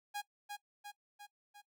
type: tone with echo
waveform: sawtooth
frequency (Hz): 821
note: G#5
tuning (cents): -20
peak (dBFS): -34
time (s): 0.14-0.22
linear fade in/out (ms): 20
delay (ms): 350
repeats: 4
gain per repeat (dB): -4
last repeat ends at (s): 1.62
effects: noise-tail reverb RT60 0.1 s tail -18 dB re dry